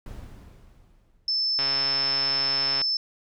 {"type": "noise with exponential decay", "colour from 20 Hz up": "brown", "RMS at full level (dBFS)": -36, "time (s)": [0.06, 1.77], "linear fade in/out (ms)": 2, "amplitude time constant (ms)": 370}
{"type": "tone", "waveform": "sine", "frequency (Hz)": 5274, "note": "E8", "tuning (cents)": 0, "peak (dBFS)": -22, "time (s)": [1.28, 2.97], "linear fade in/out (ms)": 2}
{"type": "click train", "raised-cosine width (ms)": 0.3, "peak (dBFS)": -16, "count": 169, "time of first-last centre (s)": [1.59, 2.816], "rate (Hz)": 137}
{"effects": []}